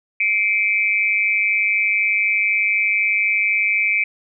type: tone with amplitude modulation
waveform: sine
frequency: 2326 Hz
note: D7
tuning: 17 cents flat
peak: -11 dBFS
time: 0.2-4.04 s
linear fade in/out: 5 ms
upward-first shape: sine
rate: 204 Hz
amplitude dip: 95%
effects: none